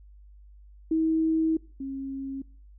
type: tone pair in turn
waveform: sine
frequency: 320.7 / 270.6 Hz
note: E4 / C#4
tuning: -48 / -42 cents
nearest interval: minor third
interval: 294 cents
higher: first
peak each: -21 / -31 dBFS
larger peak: first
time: 0.91-1.57 / 1.8-2.42 s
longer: first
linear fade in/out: 5 ms
effects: noise-tail reverb RT60 0.5 s tail -24 dB re dry + added 50 Hz sine -48 dBFS peak until 2.78 s